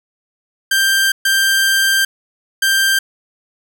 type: tone bursts at uneven times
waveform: sawtooth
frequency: 1578 Hz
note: G6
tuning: 11 cents sharp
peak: -8 dBFS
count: 3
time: 0.71-1.12 / 1.25-2.05 / 2.62-2.99 s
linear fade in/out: 5 ms
effects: none